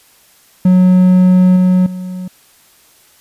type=tone with level steps; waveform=triangle; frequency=183.3 Hz; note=F#3; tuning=16 cents flat; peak=-3 / -5 / -19 dBFS; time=0.65-2.28 s; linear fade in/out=5 ms; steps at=1.56 / 1.86 s; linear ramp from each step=5 ms; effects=white hiss -48 dBFS RMS until 3.2 s + resampled to 32000 Hz